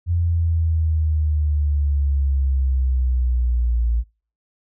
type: exponential sweep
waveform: sine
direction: down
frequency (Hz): 86.8 to 57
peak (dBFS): -16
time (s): 0.06-4.04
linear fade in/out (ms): 50
effects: noise-tail reverb RT60 0.4 s tail -26 dB re dry